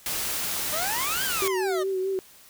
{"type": "noise", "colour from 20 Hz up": "white", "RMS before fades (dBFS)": -29, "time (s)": [0.06, 1.48], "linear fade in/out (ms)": 2}
{"type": "exponential two-way sweep", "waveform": "25% pulse", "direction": "up then down", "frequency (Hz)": [587.3, 1631, 587.3], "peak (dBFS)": -25, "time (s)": [0.72, 1.84], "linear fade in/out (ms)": 20, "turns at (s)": 1.24}
{"type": "tone with vibrato", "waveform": "sine", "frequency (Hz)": 380.2, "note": "F#4", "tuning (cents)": 47, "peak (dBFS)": -24, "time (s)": [1.42, 2.19], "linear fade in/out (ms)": 0, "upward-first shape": "sine", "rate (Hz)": 4.8, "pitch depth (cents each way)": 38}
{"effects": ["white hiss -52 dBFS RMS until 2.49 s"]}